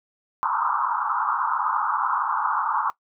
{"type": "band-pass noise", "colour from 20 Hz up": "pink", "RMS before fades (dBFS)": -24, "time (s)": [0.43, 2.9], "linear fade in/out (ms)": 0, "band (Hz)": [850, 1400], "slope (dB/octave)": 96, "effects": ["noise-tail reverb RT60 0.1 s tail -19 dB re dry"]}